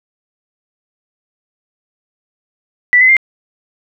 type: tone with pitch steps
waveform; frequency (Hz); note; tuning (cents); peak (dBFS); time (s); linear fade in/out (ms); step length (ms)
sine; 1970 / 2035 / 2102; B6 / C7 / C7; -5 / -49 / +7; -5; 2.93-3.167; 0; 79
effects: none